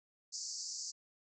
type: band-pass noise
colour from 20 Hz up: pink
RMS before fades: -43 dBFS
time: 0.32-0.92 s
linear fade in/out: 20 ms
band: 4600 to 7400 Hz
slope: 96 dB/octave
effects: none